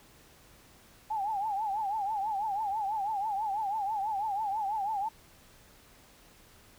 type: tone with vibrato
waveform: sine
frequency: 830.6 Hz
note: G#5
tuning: in tune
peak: -29 dBFS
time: 1.1-5.09 s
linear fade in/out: 10 ms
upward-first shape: triangle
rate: 6.1 Hz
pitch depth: 150 cents each way
effects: pink hiss -58 dBFS RMS until 6.78 s